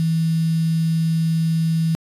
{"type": "tone with quantisation", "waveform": "sine", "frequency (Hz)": 162.7, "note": "E3", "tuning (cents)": -22, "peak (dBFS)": -16, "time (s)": [0, 1.95], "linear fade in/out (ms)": 0, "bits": 6, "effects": ["resampled to 32000 Hz"]}